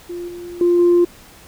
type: tone with level steps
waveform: sine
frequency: 349.2 Hz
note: F4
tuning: in tune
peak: -25 / -29 / -10 / -8 dBFS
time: 0.09-1.05 s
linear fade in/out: 10 ms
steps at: 0.28 / 0.61 / 0.79 s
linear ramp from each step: 2 ms
effects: tanh soft clip ceiling -7 dBFS + pink hiss -44 dBFS RMS until 1.47 s